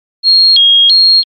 sine tone with vibrato, 3729 Hz, A#7, in tune, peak -3 dBFS, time 0.23-1.24 s, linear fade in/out 50 ms, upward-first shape square, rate 1.5 Hz, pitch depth 230 cents each way, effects MP3 48 kbps

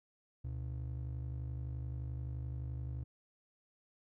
triangle ring-modulated tone, 98 Hz, G2, in tune, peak -33 dBFS, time 0.44-3.04 s, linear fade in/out 10 ms, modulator 25.8 Hz, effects none

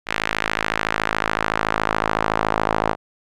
sawtooth tone with band-pass filter sweep, 53.8 Hz, A1, 38 cents flat, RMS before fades -22 dBFS, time 0.06-2.96 s, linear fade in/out 50 ms, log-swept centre 2100 to 900 Hz, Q 1.3, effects none

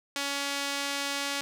sawtooth tone with band-pass filter, 281.1 Hz, C#4, 24 cents sharp, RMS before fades -32 dBFS, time 0.16-1.41 s, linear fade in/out 0 ms, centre 4400 Hz, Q 0.61, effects none

